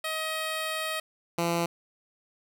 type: tone pair in turn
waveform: 10% pulse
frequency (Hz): 632 / 169.93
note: D#5 / F3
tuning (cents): +27 / -47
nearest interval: octave + major seventh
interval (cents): 2274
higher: first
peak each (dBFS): -21 / -17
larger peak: second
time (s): 0.04-1 / 1.38-1.66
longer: first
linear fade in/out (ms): 5
effects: none